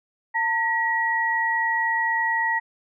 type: tone pair together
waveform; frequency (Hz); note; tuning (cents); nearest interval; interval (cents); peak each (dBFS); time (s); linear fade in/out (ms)
sine; 902.3 / 1912; A5 / A#6; +43 / +43; octave + minor second; 1300; -24 / -22; 0.34-2.6; 20
effects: none